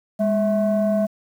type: tone pair together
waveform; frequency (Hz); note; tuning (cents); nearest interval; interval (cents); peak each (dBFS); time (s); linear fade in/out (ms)
sine; 204.8 / 652.5; G#3 / E5; -24 / -18; octave + minor sixth; 2006; -18; 0.19-1.07; 20
effects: tanh soft clip ceiling -13 dBFS + 8-bit